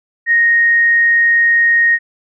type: tone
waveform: sine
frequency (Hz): 1864.7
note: A#6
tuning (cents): 0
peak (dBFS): -8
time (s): 0.26-1.99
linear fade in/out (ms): 50
effects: none